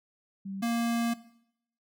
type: tone pair in turn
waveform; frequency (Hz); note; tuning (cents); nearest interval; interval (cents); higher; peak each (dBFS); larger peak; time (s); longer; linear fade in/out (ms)
sine / square; 194.5 / 233.4; G3 / A#3; -13 / +2; minor third; 315; second; -35 / -27; second; 0.45-0.62 / 0.62-1.14; second; 10
effects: noise-tail reverb RT60 0.7 s tail -17 dB re dry